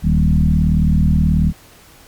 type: tone with frequency modulation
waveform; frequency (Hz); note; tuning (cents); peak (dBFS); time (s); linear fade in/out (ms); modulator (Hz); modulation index
sine; 116.54; A#2; 0; -10; 0.02-1.53; 50; 38.6; 2.4
effects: pink hiss -45 dBFS RMS until 2.07 s + MP3 96 kbps